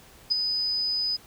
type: tone with ADSR envelope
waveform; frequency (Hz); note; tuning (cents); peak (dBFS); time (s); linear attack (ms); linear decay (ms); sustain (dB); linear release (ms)
sine; 4995; D#8; +6; -17; 0.3-1.17; 20; 9; -7; 17
effects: pink hiss -52 dBFS RMS until 1.26 s